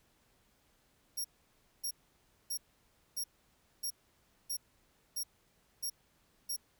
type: tone bursts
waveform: 15% pulse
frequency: 5590 Hz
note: F8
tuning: 1 cent sharp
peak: -29 dBFS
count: 9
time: 1.17-6.565 s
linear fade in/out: 10 ms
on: 75 ms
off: 590 ms
effects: pink hiss -71 dBFS RMS until 6.79 s